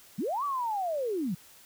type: linear two-way sweep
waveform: sine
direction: up then down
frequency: 155.56 to 1174.7 to 155.56 Hz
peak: -28 dBFS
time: 0.18-1.35 s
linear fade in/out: 10 ms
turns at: 0.44 s
effects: white hiss -55 dBFS RMS until 1.65 s